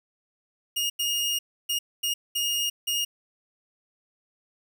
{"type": "tone bursts at uneven times", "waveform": "sawtooth", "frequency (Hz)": 2851, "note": "F7", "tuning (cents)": 35, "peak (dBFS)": -21, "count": 6, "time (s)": [[0.76, 0.9], [0.99, 1.39], [1.69, 1.79], [2.03, 2.14], [2.35, 2.7], [2.87, 3.05]], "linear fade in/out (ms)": 10, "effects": []}